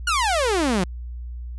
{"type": "exponential sweep", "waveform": "sawtooth", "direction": "down", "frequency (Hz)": [1475, 170], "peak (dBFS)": -15, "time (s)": [0.07, 0.84], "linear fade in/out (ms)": 5, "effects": ["added 60 Hz sine -30 dBFS peak until 1.58 s", "resampled to 24000 Hz"]}